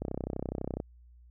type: click train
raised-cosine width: 2 ms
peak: -20 dBFS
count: 26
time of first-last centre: 0.02-0.801 s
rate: 32 Hz
effects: added 60 Hz sine -53 dBFS peak until 1.3 s